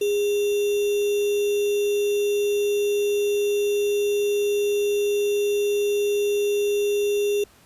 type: tone with sample-and-hold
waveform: sine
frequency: 409.7 Hz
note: G#4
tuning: 24 cents flat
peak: -19 dBFS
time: 0.01-7.44 s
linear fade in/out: 5 ms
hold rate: 3150 Hz
effects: pink hiss -54 dBFS RMS until 7.65 s + resampled to 32000 Hz